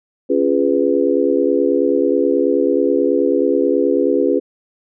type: chord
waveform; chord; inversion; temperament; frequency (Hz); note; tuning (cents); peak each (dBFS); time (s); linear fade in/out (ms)
sine; C# dominant seventh; none; just; 277.2 / 346.5 / 415.8 / 498.9; C#4 / E#4 / G#4 / B4; 0 / -14 / +2 / +17; -18; 0.29-4.4; 20
effects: none

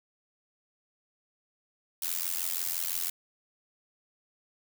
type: noise with amplitude modulation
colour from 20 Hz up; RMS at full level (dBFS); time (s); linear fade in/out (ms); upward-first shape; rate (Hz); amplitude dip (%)
blue; -28; 2.02-3.1; 5; sine; 85.9; 100
effects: none

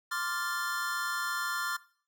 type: chord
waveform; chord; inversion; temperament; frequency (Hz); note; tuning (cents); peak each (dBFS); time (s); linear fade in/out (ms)
square; D minor seventh; third; equal; 1046.5 / 1174.7 / 1396.9 / 1760; C6 / D6 / F6 / A6; 0 / 0 / 0 / 0; -40 / -39 / -35 / -38; 0.11-1.77; 10
effects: noise-tail reverb RT60 0.5 s tail -20 dB re dry

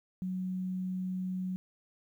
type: tone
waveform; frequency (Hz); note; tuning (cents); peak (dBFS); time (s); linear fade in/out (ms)
sine; 185; F#3; 0; -32; 0.22-1.56; 0
effects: 11-bit

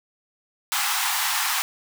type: high-pass noise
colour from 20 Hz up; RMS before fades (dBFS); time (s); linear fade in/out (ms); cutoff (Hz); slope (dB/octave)
pink; -24; 0.72-1.62; 0; 760; 96
effects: none

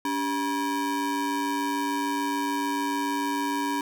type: ring-modulated tone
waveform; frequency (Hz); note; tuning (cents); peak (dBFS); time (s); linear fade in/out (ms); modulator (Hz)
square; 338.7; E4; +47; -23; 0.05-3.81; 2; 624
effects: none

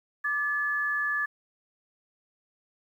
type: tone pair together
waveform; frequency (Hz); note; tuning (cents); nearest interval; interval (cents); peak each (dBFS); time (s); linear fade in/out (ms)
sine; 1179.5 / 1720; D6 / A6; +7 / -40; perfect fifth; 653; -33 / -26; 0.24-1.26; 10
effects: 10-bit

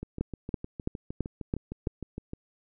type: two click trains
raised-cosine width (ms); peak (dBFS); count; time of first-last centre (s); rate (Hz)
3; -15 / -23; 6 / 16; 0.21-1.871 / 0.03-2.334; 3.01 / 6.51
effects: none

